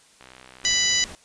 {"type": "click train", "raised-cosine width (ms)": 0.3, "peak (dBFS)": -28, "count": 41, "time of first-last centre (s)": [0.21, 0.835], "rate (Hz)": 64}
{"type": "noise", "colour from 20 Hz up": "pink", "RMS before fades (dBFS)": -40, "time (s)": [0.64, 1.15], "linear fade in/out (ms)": 0}
{"type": "harmonic tone", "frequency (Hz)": 990, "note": "B5", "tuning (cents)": 4, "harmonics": [2, 3, 4, 5, 6, 7], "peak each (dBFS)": [-26, -26, -26, -26, -26, -26], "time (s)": [0.65, 1.04], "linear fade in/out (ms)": 0}
{"effects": ["white hiss -55 dBFS RMS until 1.24 s", "resampled to 22050 Hz"]}